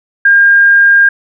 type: tone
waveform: sine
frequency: 1610 Hz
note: G6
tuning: 46 cents sharp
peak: -3 dBFS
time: 0.25-1.09 s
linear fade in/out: 5 ms
effects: none